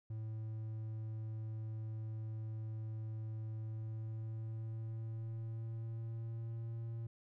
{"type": "tone with pitch glide", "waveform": "triangle", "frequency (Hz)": [110, 114.67], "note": ["A2", "A#2"], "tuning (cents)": [0, -28], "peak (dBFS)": -38, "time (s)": [0.1, 7.07], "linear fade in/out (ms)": 5, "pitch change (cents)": 72, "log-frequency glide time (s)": [3.58, 6.82], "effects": []}